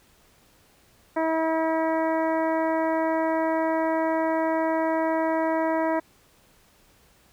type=harmonic tone; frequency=322 Hz; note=E4; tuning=41 cents flat; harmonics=1 / 2 / 3 / 4 / 5 / 6 / 7; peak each=-26 / -25 / -28 / -38 / -37 / -37 / -44 dBFS; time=1.16-6 s; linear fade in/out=10 ms; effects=pink hiss -59 dBFS RMS until 7.32 s